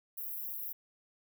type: high-pass noise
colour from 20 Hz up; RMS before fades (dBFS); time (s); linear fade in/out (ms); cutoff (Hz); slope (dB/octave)
white; -40; 0.17-0.73; 10; 12000; 48
effects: none